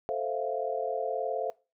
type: chord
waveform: sine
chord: F major seventh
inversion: first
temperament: equal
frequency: 440 / 523.3 / 659.3 / 698.5 Hz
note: A4 / C5 / E5 / F5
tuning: 0 / 0 / 0 / 0 cents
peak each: -34 dBFS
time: 0.09-1.5 s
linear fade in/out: 0 ms
effects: noise-tail reverb RT60 0.3 s tail -22 dB re dry